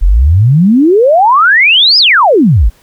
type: exponential two-way sweep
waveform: sine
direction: up then down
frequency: 38.89 to 5200 to 42.12 Hz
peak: -3 dBFS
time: 0.01-2.7 s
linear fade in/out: 20 ms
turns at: 1.98 s
effects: pink hiss -47 dBFS RMS until 2.82 s